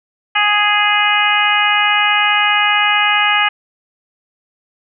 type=harmonic tone; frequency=415.3 Hz; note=G#4; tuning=in tune; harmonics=2 / 3 / 4 / 5 / 6 / 7; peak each=-18 / -18 / -18 / -18 / -18 / -18 dBFS; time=0.35-3.49 s; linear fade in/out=10 ms; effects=none